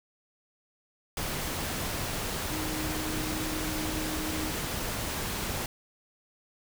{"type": "tone in noise", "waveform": "sine", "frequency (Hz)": 311.1, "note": "D#4", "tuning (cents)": 0, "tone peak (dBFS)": -35, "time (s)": [2.52, 4.51], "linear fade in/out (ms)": 2, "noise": "pink", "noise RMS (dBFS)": -33, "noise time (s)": [1.17, 5.66], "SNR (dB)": -5, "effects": []}